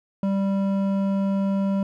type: tone with hard clipping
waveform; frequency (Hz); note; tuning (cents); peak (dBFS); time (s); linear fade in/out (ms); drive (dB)
sine; 196; G3; 0; -22; 0.23-1.83; 2; 10
effects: none